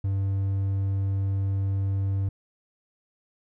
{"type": "tone", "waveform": "triangle", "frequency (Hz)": 97.6, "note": "G2", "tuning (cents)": -7, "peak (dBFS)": -21, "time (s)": [0.04, 2.29], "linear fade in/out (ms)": 5, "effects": []}